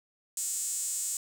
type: tone with high-pass filter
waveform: sawtooth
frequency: 365.2 Hz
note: F#4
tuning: 23 cents flat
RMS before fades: -33 dBFS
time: 0.37-1.17 s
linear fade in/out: 2 ms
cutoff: 7700 Hz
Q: 5.8
effects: 10-bit